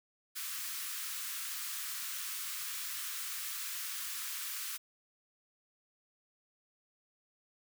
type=high-pass noise; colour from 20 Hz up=white; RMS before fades=-40 dBFS; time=0.35-4.78 s; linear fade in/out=20 ms; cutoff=1100 Hz; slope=48 dB/octave; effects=none